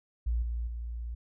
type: tone with level steps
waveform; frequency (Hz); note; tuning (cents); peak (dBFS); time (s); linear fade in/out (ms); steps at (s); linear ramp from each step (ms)
sine; 58.27; A#1; 0; -26 / -30 / -34; 0.26-1.15; 10; 0.42 / 0.67; 5
effects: none